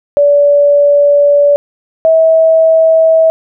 sine tone pair in turn, 576 / 646.5 Hz, D5 / E5, -34 / -34 cents, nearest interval major second, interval 200 cents, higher second, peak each -4 dBFS, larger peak neither, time 0.17-1.56 / 2.05-3.3 s, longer first, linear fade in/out 0 ms, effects none

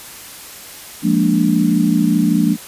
sine chord, Bb dominant seventh, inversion second, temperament equal, 174.61 / 207.7 / 233.1 / 293.7 Hz, F3 / Ab3 / Bb3 / D4, 0 / 0 / 0 / 0 cents, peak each -17 dBFS, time 1.02-2.57 s, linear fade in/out 50 ms, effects white hiss -35 dBFS RMS until 2.67 s + resampled to 32000 Hz

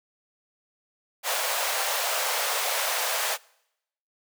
pink high-pass noise, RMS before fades -27 dBFS, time 1.23-3.38 s, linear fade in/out 50 ms, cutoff 510 Hz, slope 48 dB/octave, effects noise-tail reverb RT60 0.8 s tail -24 dB re dry

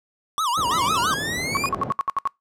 square tone with vibrato, 1108.7 Hz, C#6, in tune, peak -21 dBFS, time 0.38-1.14 s, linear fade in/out 0 ms, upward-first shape sine, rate 6 Hz, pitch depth 290 cents each way
pink band-pass noise, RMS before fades -32 dBFS, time 0.57-1.92 s, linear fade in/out 10 ms, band 110 to 670 Hz, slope 12 dB/octave
sawtooth linear sweep, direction up, 911 to 2489 Hz, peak -22 dBFS, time 0.71-1.69 s, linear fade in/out 2 ms
sine tone bursts, 1108.7 Hz, C#6, in tune, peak -18 dBFS, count 9, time 1.55-2.274 s, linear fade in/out 0 ms, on 20 ms, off 68 ms
effects noise-tail reverb RT60 0.2 s tail -25 dB re dry + low-pass 12000 Hz 12 dB/octave

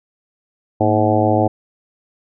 harmonic tone with a mistuned harmonic, 106.7 Hz, G#2, 47 cents sharp, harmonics 1 / 2 / 3 / 4 / 5 / 6 / 7 / 8, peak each -19 / -22 / -19 / -23 / -20 / -21 / -19 / -25 dBFS, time 0.8-1.48 s, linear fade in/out 10 ms, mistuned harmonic 2, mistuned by +110 cents, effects none

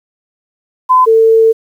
sine tone pair in turn, 1018 / 448.3 Hz, C6 / A4, -48 / +32 cents, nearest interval octave + major second, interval 1420 cents, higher first, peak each -4 dBFS, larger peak neither, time 0.89-1.06 / 1.06-1.53 s, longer second, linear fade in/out 20 ms, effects 7-bit

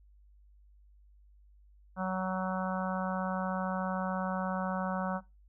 harmonic tone, 186.8 Hz, F#3, 17 cents sharp, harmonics 1 / 3 / 4 / 5 / 6 / 7 / 8, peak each -33 / -38 / -39 / -40 / -41 / -41 / -42 dBFS, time 1.96-5.21 s, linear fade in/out 50 ms, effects noise-tail reverb RT60 0.2 s tail -17 dB re dry + added 50 Hz sine -57 dBFS peak until 5.48 s

